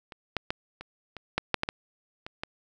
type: clicks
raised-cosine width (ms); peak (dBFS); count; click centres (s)
0.3; -26 / -11 / -12 / -24 / -24 / -9 / -6 / -10 / -13 / -22 / -16; 11; 0.122 / 0.367 / 0.505 / 0.81 / 1.167 / 1.38 / 1.543 / 1.634 / 1.689 / 2.265 / 2.435
effects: none